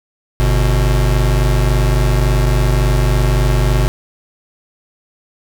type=tone pair together; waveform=square; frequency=49 / 123.47 Hz; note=G1 / B2; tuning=0 / 0 cents; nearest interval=octave + major third; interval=1600 cents; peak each=-13 / -16 dBFS; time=0.4-3.88 s; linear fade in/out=0 ms; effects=none